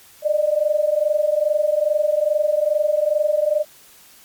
sine tone pair together, 590 / 612.4 Hz, D5 / D#5, +8 / -28 cents, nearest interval minor second, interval 64 cents, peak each -19 / -18 dBFS, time 0.22-3.65 s, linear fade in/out 50 ms, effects white hiss -48 dBFS RMS until 4.24 s + MP3 96 kbps

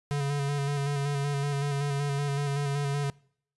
square tone with vibrato, 141.9 Hz, C#3, 41 cents sharp, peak -27 dBFS, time 0.11-3.1 s, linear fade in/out 0 ms, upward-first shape square, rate 5.3 Hz, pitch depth 25 cents each way, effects noise-tail reverb RT60 0.6 s tail -24 dB re dry + resampled to 24000 Hz

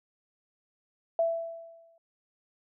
sine tone with exponential decay, 665 Hz, E5, 15 cents sharp, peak -21 dBFS, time 1.19-1.98 s, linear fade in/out 2 ms, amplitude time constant 170 ms, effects none

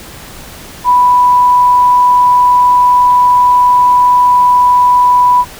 sine tone, 987.8 Hz, B5, in tune, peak -4 dBFS, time 0.84-5.45 s, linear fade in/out 50 ms, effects pink hiss -31 dBFS RMS until 5.59 s

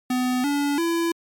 square tone with pitch steps, 251.6 / 286.2 / 335.8 Hz, B3 / D4 / E4, +32 / -45 / +32 cents, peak -21 dBFS, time 0.1-1.12 s, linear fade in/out 5 ms, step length 340 ms, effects MP3 96 kbps

